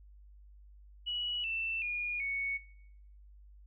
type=tone with pitch steps; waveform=sine; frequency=2929 / 2670 / 2435 / 2220 Hz; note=F#7 / E7 / D#7 / C#7; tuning=-18 / +22 / -38 / +2 cents; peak=-33 dBFS; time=1.06-2.58 s; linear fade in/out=20 ms; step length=380 ms; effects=noise-tail reverb RT60 0.8 s tail -20 dB re dry + added 50 Hz sine -53 dBFS peak until 3.66 s